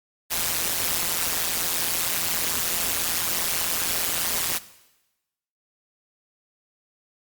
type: noise with amplitude modulation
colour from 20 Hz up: white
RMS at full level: -21 dBFS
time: 0.3-4.59 s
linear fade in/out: 20 ms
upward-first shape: sine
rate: 170 Hz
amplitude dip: 100%
effects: noise-tail reverb RT60 1.0 s tail -17 dB re dry + Opus 48 kbps